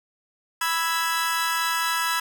sawtooth chord, E major, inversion second, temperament equal, 987.8 / 1318.5 / 1661.2 Hz, B5 / E6 / G#6, 0 / 0 / 0 cents, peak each -23 / -23 / -24 dBFS, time 0.61-2.2 s, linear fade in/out 5 ms, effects none

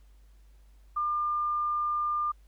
sine tone, 1200 Hz, D6, 37 cents sharp, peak -26 dBFS, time 0.96-2.32 s, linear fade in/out 10 ms, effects added 50 Hz sine -53 dBFS peak until 2.47 s + pink hiss -70 dBFS RMS until 2.47 s

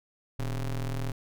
square ring-modulated tone, 68.7 Hz, C#2, 15 cents flat, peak -27 dBFS, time 0.39-1.12 s, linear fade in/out 5 ms, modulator 48.5 Hz, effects none

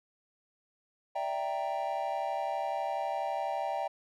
triangle chord, E half-diminished seventh, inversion third, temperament equal, 587.3 / 659.3 / 784 / 932.3 Hz, D5 / E5 / G5 / Bb5, 0 / 0 / 0 / 0 cents, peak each -36 / -35 / -32 / -37 dBFS, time 1.15-3.88 s, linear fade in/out 10 ms, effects none

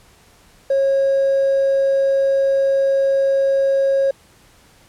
triangle tone with hard clipping, 545 Hz, C#5, 29 cents flat, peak -13 dBFS, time 0.7-4.11 s, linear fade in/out 5 ms, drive 2 dB, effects pink hiss -51 dBFS RMS until 4.88 s + low-pass 12000 Hz 12 dB/octave

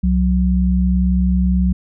sine tone pair together, 65.2 / 183.46 Hz, C2 / F#3, -5 / -14 cents, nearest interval octave + tritone, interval 1791 cents, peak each -15 dBFS, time 0.03-1.73 s, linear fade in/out 10 ms, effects none

